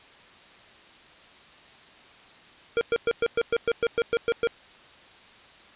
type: tone bursts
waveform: square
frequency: 466.2 Hz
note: A#4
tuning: in tune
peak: -21 dBFS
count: 12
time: 2.77-4.472 s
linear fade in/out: 0 ms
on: 41 ms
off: 110 ms
effects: white hiss -51 dBFS RMS until 5.75 s + resampled to 8000 Hz